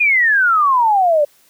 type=exponential sweep; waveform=sine; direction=down; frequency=2489 to 569 Hz; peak=-10 dBFS; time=0-1.25 s; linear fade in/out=10 ms; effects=white hiss -53 dBFS RMS until 1.49 s + high-pass 80 Hz 12 dB/octave